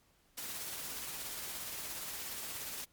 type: noise with tremolo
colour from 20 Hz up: white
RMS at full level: -41 dBFS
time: 0.37-2.85 s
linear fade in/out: 10 ms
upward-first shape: sine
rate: 17 Hz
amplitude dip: 25%
effects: pink hiss -70 dBFS RMS until 2.92 s + MP3 96 kbps